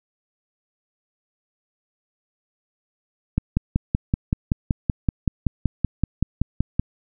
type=click train; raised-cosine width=5 ms; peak=-6 dBFS; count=19; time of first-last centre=3.38-6.796 s; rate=5.27 Hz; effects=none